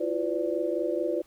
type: tone cluster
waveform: sine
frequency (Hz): 333.1 / 357.7 / 505 / 583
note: E4 / F4 / B4 / D5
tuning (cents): +18 / +41 / +39 / -13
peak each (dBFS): -31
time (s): 0-1.22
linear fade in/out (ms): 10
effects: pink hiss -61 dBFS RMS until 1.26 s